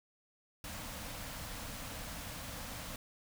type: band-stop noise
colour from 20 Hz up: pink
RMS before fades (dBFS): -44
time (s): 0.64-2.96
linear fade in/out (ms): 2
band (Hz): 310 to 460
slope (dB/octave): 96
effects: none